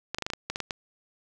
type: clicks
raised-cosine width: 0.2 ms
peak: -13 dBFS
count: 10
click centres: 0.146 / 0.185 / 0.223 / 0.265 / 0.302 / 0.335 / 0.5 / 0.559 / 0.603 / 0.708 s
effects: none